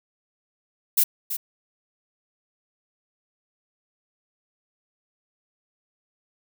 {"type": "noise with echo", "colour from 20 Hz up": "violet", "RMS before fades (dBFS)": -18, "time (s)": [0.97, 1.04], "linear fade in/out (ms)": 10, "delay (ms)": 330, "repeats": 1, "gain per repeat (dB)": -10, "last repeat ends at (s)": 1.37, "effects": []}